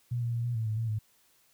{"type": "tone with pitch steps", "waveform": "sine", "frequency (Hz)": [120.9, 118.1, 117.4, 120.6, 111.9, 108.5, 114.1, 107.8], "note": ["B2", "A#2", "A#2", "B2", "A2", "A2", "A#2", "A2"], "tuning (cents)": [-36, 23, 13, -41, 30, -24, -37, -35], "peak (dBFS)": -28, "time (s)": [0.11, 0.99], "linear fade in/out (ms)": 10, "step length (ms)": 110, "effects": ["white hiss -66 dBFS RMS until 1.53 s"]}